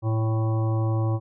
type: harmonic tone with a mistuned harmonic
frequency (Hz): 111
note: A2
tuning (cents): +16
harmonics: 1 / 3 / 5 / 7 / 9 / 10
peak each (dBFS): -21 / -31 / -35 / -38 / -40 / -41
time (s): 0.02-1.2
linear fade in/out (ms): 50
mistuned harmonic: 9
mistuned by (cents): -17
effects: none